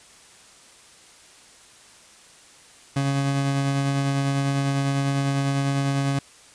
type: tone with tremolo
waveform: 30% pulse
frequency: 138.59 Hz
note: C#3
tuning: in tune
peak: -17 dBFS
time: 2.96-6.19 s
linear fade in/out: 5 ms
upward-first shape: triangle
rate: 10 Hz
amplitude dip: 30%
effects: white hiss -50 dBFS RMS until 6.54 s + resampled to 22050 Hz